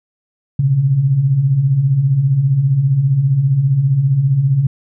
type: beating tone pair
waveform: sine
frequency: 123.3 / 138.3 Hz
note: B2 / C#3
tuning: -2 / -4 cents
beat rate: 15 Hz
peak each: -19 / -11 dBFS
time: 0.59-4.67 s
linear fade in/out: 5 ms
effects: none